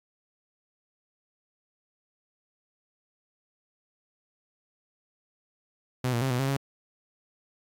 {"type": "tone with pitch steps", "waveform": "sawtooth", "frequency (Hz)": [127, 118.1, 133.2, 123.8, 135.1, 137.8], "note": ["B2", "A#2", "C3", "B2", "C#3", "C#3"], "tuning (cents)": [49, 23, 31, 5, -44, -10], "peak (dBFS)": -21, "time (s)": [6.04, 6.568], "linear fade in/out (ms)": 5, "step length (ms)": 88, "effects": ["AAC 64 kbps"]}